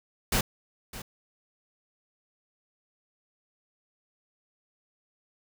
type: noise with echo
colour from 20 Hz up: pink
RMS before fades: -25 dBFS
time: 0.32-0.41 s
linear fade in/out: 5 ms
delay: 610 ms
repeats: 1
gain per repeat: -15 dB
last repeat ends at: 1.02 s
effects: none